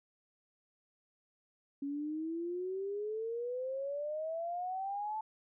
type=exponential sweep; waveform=sine; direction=up; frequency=277.2 to 880 Hz; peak=-35 dBFS; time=1.82-5.21 s; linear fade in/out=5 ms; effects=none